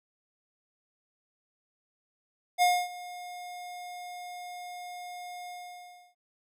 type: tone with ADSR envelope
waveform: square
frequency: 715 Hz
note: F5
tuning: 41 cents sharp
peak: -20 dBFS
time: 2.58-6.15 s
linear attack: 41 ms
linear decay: 260 ms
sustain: -20 dB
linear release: 660 ms
effects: resampled to 32000 Hz